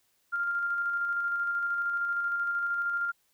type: tone with tremolo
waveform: sine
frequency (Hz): 1396.9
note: F6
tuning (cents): 0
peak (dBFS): -26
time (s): 0.32-3.12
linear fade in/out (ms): 20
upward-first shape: square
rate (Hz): 13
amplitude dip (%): 25
effects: white hiss -71 dBFS RMS until 3.33 s